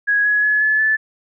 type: tone with pitch steps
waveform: sine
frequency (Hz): 1661.2 / 1681.5 / 1702 / 1722.8 / 1743.8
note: G#6 / G#6 / G#6 / A6 / A6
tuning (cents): 0 / +21 / +42 / -37 / -16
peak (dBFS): -13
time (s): 0.07-0.97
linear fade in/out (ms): 20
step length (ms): 180
effects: none